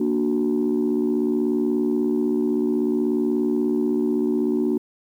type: chord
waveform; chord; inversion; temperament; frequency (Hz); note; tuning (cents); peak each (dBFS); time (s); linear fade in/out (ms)
sine; Bb augmented; none; equal; 233.1 / 293.7 / 370; Bb3 / D4 / F#4; 0 / 0 / 0; -22; 0-4.78; 5
effects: tanh soft clip ceiling -13 dBFS + 9-bit